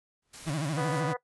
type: noise with exponential growth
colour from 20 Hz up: pink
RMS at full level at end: -43 dBFS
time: 0.22-0.51 s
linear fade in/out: 5 ms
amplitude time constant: 62 ms
type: noise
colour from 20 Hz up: white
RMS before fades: -45 dBFS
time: 0.33-1.01 s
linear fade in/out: 10 ms
type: tone with vibrato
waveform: 35% pulse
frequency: 150 Hz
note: D3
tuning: 37 cents sharp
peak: -27 dBFS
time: 0.46-1.14 s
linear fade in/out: 20 ms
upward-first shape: sine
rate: 13 Hz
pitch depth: 160 cents each way
type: harmonic tone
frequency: 246.9 Hz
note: B3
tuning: in tune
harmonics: 2 / 3 / 4 / 5 / 6 / 7 / 8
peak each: -33 / -37 / -39 / -41 / -43 / -44 / -45 dBFS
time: 0.77-1.17 s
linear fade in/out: 10 ms
effects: noise-tail reverb RT60 0.1 s tail -19 dB re dry + resampled to 24000 Hz